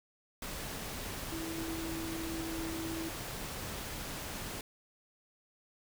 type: tone in noise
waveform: sine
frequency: 327 Hz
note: E4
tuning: 14 cents flat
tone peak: -38 dBFS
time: 1.32-3.09 s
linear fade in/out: 2 ms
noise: pink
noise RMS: -41 dBFS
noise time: 0.42-4.61 s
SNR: 0 dB
effects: none